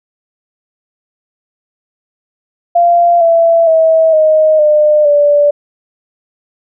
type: tone with pitch steps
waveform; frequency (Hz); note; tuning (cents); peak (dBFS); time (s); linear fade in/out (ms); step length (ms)
sine; 691 / 667.8 / 645.5 / 623.8 / 602.9 / 582.7; F5 / E5 / E5 / D#5 / D5 / D5; -19 / +22 / -37 / +4 / +45 / -14; -5; 2.75-5.51; 10; 460
effects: none